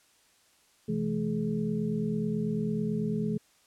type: tone cluster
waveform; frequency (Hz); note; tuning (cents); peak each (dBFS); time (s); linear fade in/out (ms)
sine; 127.6 / 165.8 / 214.9 / 423.1; C3 / E3 / A3 / G#4; -43 / +10 / -41 / +32; -38 / -32 / -30 / -35; 0.88-3.38; 10
effects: white hiss -64 dBFS RMS until 3.66 s + low-pass 10000 Hz 12 dB/octave